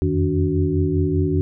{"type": "tone cluster", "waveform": "sine", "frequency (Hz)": [85, 90.1, 156.6, 287.5, 371.7], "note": ["F2", "F#2", "D#3", "D4", "F#4"], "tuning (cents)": [-46, -45, 11, -37, 8], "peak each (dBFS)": -23, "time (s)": [0.02, 1.41], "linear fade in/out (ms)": 0, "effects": []}